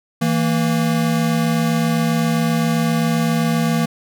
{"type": "tone pair together", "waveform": "square", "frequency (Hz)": [163.2, 230.8], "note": ["E3", "A#3"], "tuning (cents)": [-17, -17], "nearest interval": "tritone", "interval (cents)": 600, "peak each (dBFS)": -19, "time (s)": [0.21, 3.86], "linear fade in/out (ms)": 10, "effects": []}